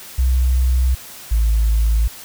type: tone pair in turn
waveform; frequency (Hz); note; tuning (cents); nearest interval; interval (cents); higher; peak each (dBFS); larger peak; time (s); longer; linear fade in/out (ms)
sine; 63.4 / 55.03; B1 / A1; +46 / +1; major second; 245; first; -11; neither; 0.18-0.95 / 1.31-2.08; neither; 10
effects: tanh soft clip ceiling -9 dBFS + white hiss -37 dBFS RMS until 2.24 s